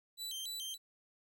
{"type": "tone with vibrato", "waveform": "sawtooth", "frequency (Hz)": 3532, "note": "A7", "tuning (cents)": 6, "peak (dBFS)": -37, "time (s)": [0.17, 0.78], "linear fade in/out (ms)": 50, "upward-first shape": "square", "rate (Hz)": 3.5, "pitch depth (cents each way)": 200, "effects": ["13-bit"]}